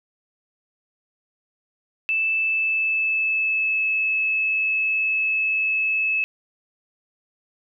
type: tone with pitch glide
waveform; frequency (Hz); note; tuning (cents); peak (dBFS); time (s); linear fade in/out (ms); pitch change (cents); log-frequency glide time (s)
sine; 2637 to 2599; E7 to E7; 0 to -25; -19; 2.09-6.24; 0; -25; 2.32-3.88
effects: none